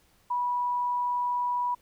sine tone, 978 Hz, B5, 17 cents flat, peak -25 dBFS, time 0.3-1.75 s, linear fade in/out 10 ms, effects pink hiss -64 dBFS RMS until 1.81 s

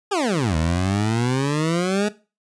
20% pulse exponential two-way sweep, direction down then up, 429 to 77.78 to 213.2 Hz, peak -14 dBFS, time 0.11-2.09 s, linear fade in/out 10 ms, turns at 0.56 s, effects noise-tail reverb RT60 0.3 s tail -17 dB re dry + resampled to 22050 Hz

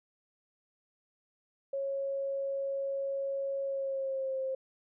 sine tone with pitch glide, 549 to 528.8 Hz, C#5 to C5, -17 to +18 cents, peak -31 dBFS, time 1.73-4.55 s, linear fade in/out 5 ms, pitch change -65 cents, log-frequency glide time 3.64-4.39 s, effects none

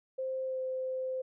sine tone with pitch glide, 523.3 to 518.2 Hz, C5 to C5, 0 to -17 cents, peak -32 dBFS, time 0.18-1.22 s, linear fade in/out 10 ms, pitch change -17 cents, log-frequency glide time 0.45-0.6 s, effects none

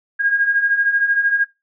sine beating tone pair, 1619 / 1632 Hz, G#6 / G#6, -45 / -31 cents, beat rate 13 Hz, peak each -21 / -15 dBFS, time 0.19-1.45 s, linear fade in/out 20 ms, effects noise-tail reverb RT60 0.2 s tail -17 dB re dry

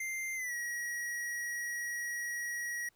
square tone with pitch glide, 2093 to 1908.2 Hz, C7 to A#6, 0 to +40 cents, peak -36 dBFS, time 0-2.89 s, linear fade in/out 5 ms, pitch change -160 cents, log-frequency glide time 0.35-0.54 s, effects pink hiss -72 dBFS RMS until 2.95 s

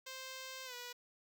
5% pulse tone with pitch glide, 523.3 to 488.3 Hz, C5 to B4, 0 to -20 cents, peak -34 dBFS, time 0.06-0.93 s, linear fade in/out 10 ms, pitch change -120 cents, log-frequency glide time 0.65-0.74 s, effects none

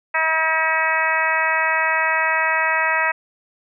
harmonic tone, 320 Hz, D#4, 49 cents sharp, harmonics 2 / 3 / 4 / 5 / 6 / 7 / 8, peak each -27 / -23 / -25 / -24 / -21 / -27 / -26 dBFS, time 0.14-3.12 s, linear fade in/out 10 ms, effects none

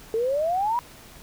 sine exponential sweep, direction up, 436.5 to 987.8 Hz, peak -21 dBFS, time 0.14-0.79 s, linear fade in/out 0 ms, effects pink hiss -47 dBFS RMS until 1.22 s

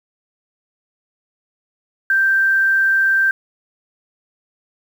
sine tone with quantisation, 1569 Hz, G6, 1 cent sharp, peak -12 dBFS, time 2.1-3.31 s, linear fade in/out 2 ms, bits 7, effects none

